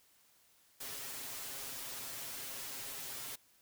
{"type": "noise with comb filter", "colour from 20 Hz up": "white", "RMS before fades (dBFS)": -44, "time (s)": [0.8, 3.36], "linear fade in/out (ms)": 10, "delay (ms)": 7.4, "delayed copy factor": 0.85, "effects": ["white hiss -68 dBFS RMS until 3.61 s"]}